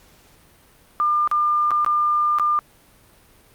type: tone with dropouts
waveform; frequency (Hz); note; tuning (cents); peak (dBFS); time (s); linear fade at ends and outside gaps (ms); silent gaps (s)
sine; 1200; D6; +37; -16; 1-2.59; 0; 1.275-1.314 / 1.707-1.715 / 1.847-1.863 / 2.386-2.397
effects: pink hiss -53 dBFS RMS until 3.54 s + Opus 48 kbps